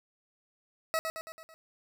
20% pulse tone with echo, 644 Hz, E5, 41 cents flat, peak -22 dBFS, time 0.94-0.99 s, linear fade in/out 0 ms, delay 110 ms, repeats 5, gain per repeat -5 dB, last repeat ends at 1.54 s, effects none

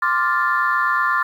sine chord, D minor seventh, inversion third, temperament equal, 1046.5 / 1174.7 / 1396.9 / 1760 Hz, C6 / D6 / F6 / A6, 0 / 0 / 0 / 0 cents, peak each -21 dBFS, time 0.02-1.23 s, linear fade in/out 5 ms, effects tanh soft clip ceiling -7 dBFS + 8-bit

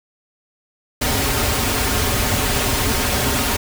pink noise with comb filter, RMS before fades -19 dBFS, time 1.01-3.57 s, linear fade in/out 10 ms, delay 6 ms, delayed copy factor -0.7, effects none

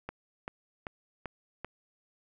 click train, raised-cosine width 0.5 ms, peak -22 dBFS, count 5, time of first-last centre 0.09-1.646 s, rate 2.57 Hz, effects none

